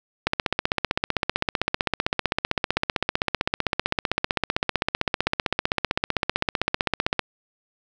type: click train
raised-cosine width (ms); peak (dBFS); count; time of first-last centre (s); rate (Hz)
0.3; -4; 109; 0.27-7.193; 15.6
effects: none